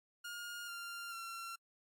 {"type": "tone with pitch steps", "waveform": "sawtooth", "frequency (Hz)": [1422, 1391.9, 1362.5], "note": ["F6", "F6", "F6"], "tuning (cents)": [31, -6, -43], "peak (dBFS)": -40, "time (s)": [0.24, 1.56], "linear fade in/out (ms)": 10, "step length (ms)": 440, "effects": ["AAC 64 kbps"]}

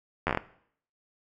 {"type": "slowing click train", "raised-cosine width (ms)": 0.5, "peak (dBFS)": -11, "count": 7, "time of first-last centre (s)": [0.27, 0.374], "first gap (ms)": 11, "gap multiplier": 1.18, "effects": ["noise-tail reverb RT60 0.6 s tail -17 dB re dry"]}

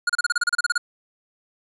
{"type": "tone bursts", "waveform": "square", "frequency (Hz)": 1436, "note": "F6", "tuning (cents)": 48, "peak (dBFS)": -18, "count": 13, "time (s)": [0.07, 0.779], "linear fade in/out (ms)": 5, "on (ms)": 25, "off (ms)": 32, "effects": ["resampled to 24000 Hz"]}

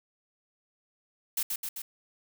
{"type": "noise with echo", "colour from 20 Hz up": "blue", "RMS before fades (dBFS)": -29, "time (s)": [1.37, 1.43], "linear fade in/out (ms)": 5, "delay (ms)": 130, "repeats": 3, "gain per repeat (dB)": -3, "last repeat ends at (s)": 1.82, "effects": []}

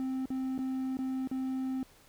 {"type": "tone with dropouts", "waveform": "triangle", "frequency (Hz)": 261.8, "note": "C4", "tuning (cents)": 1, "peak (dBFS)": -29, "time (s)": [0, 1.83], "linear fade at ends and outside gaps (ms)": 1, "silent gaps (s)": [[0.257, 0.303], [0.579, 0.589], [0.97, 0.989], [1.274, 1.313]], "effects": ["pink hiss -60 dBFS RMS until 2.08 s"]}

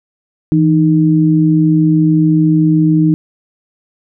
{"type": "tone pair together", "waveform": "sine", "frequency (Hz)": [163.1, 309.4], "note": ["E3", "D#4"], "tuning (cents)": [-18, -10], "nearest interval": "major seventh", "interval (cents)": 1108, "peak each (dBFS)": -10, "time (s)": [0.52, 3.14], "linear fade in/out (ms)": 0, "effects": []}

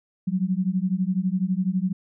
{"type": "beating tone pair", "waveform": "sine", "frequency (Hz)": [180, 192], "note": ["F#3", "G3"], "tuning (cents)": [-47, -36], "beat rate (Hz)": 12, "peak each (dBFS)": -24, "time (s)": [0.27, 1.93], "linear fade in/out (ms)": 10, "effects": []}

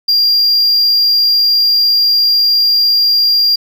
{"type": "tone", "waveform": "sine", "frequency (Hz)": 4781, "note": "D8", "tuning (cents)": 30, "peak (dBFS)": -5, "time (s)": [0.08, 3.56], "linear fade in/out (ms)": 10, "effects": ["tanh soft clip ceiling -7 dBFS", "7-bit"]}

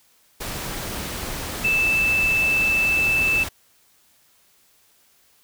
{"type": "tone in noise", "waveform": "sine", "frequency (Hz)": 2637, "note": "E7", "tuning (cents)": 0, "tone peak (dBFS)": -17, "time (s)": [1.64, 3.44], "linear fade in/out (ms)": 10, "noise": "pink", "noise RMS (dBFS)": -30, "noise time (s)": [0.4, 3.49], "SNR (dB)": 10, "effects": ["white hiss -59 dBFS RMS until 5.43 s"]}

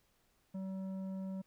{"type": "tone with tanh clipping", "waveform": "triangle", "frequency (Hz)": 190.6, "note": "G3", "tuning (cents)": -48, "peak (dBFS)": -40, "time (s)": [0.54, 1.42], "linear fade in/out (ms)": 10, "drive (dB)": 13, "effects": ["pink hiss -74 dBFS RMS until 1.46 s"]}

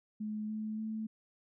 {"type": "tone with pitch steps", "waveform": "sine", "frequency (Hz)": [213.4, 216.1, 218.9], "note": ["G#3", "A3", "A3"], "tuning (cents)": [47, -31, -9], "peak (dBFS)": -35, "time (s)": [0.2, 1.07], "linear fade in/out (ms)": 10, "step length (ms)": 290, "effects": []}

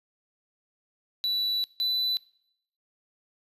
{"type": "tone pair in turn", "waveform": "triangle", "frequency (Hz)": [3951, 3988], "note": ["B7", "B7"], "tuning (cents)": [0, 16], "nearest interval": "unison", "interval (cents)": 16, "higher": "second", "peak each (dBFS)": -23, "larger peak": "neither", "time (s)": [[1.24, 1.64], [1.8, 2.17]], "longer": "first", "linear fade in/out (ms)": 0, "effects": ["noise-tail reverb RT60 0.7 s tail -22 dB re dry", "resampled to 32000 Hz"]}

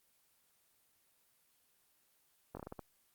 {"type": "slowing click train", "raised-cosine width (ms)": 1, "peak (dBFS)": -30, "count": 7, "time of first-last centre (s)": [2.55, 2.793], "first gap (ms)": 20, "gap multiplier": 1.28, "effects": ["white hiss -73 dBFS RMS until 3.14 s", "Opus 24 kbps"]}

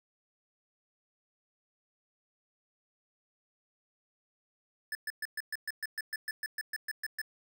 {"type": "tone bursts", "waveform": "square", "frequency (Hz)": 1742, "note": "A6", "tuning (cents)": -18, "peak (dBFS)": -34, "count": 16, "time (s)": [4.92, 7.216], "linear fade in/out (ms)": 2, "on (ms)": 31, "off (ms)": 120, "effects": []}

